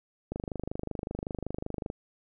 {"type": "click train", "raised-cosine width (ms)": 2, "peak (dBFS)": -20, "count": 41, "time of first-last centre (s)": [0.32, 1.901], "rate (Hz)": 25.3, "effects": []}